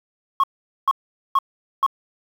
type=tone bursts; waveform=sine; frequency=1091 Hz; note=C#6; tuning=28 cents flat; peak=-11 dBFS; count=4; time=0.4-1.864 s; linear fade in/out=2 ms; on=36 ms; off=440 ms; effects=tanh soft clip ceiling -12 dBFS + 7-bit